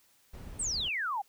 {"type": "noise", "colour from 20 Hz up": "brown", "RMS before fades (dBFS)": -44, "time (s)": [0.33, 0.89], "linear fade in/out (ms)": 10}
{"type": "exponential sweep", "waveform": "sine", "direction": "down", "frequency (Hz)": [8940, 759], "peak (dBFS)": -30, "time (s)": [0.59, 1.22], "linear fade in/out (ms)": 10}
{"effects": ["white hiss -66 dBFS RMS until 1.28 s"]}